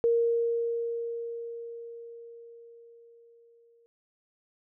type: tone with exponential decay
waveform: sine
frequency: 466.2 Hz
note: A#4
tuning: in tune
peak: -20 dBFS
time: 0.04-3.86 s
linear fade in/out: 0 ms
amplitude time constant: 830 ms
effects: none